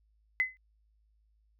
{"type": "tone with exponential decay", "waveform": "sine", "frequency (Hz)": 2034, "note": "C7", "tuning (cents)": -50, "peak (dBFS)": -21, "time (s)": [0.4, 0.57], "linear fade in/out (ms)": 0, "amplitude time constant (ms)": 35, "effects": ["added 53 Hz sine -66 dBFS peak until 1.59 s"]}